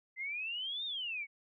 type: exponential two-way sweep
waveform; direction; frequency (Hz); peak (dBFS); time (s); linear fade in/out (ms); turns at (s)
sine; up then down; 2032 to 3729 to 2189; -36; 0.16-1.27; 50; 0.85
effects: none